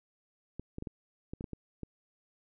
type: clicks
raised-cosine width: 3 ms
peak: -26 dBFS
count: 9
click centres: 0.596 / 0.784 / 0.824 / 0.872 / 1.335 / 1.409 / 1.442 / 1.533 / 1.833 s
effects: none